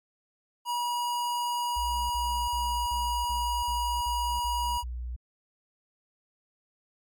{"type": "tone", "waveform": "square", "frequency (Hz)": 963, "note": "B5", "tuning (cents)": -44, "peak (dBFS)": -28, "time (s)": [0.65, 4.84], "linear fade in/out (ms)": 50}
{"type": "tone bursts", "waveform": "sine", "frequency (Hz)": 60.7, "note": "B1", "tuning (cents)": -29, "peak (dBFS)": -32, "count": 9, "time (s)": [1.76, 5.164], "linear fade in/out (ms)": 10, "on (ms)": 340, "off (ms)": 43}
{"effects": ["MP3 96 kbps"]}